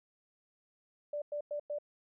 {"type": "tone bursts", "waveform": "sine", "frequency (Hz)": 587.3, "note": "D5", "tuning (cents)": 0, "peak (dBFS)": -34, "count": 4, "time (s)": [1.13, 1.786], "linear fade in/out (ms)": 5, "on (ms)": 89, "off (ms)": 100, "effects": []}